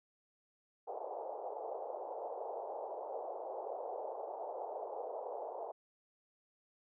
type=band-pass noise; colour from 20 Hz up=white; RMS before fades=-43 dBFS; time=0.87-5.72 s; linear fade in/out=10 ms; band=420 to 840 Hz; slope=48 dB/octave; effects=none